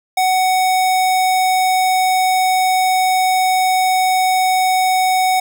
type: tone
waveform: square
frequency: 746 Hz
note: F#5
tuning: 14 cents sharp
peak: -13 dBFS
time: 0.17-5.4 s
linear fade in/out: 5 ms
effects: none